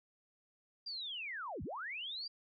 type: linear two-way sweep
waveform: sine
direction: down then up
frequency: 4822 to 52.2 to 4822 Hz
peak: -40 dBFS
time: 0.86-2.28 s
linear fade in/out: 10 ms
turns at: 1.63 s
effects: none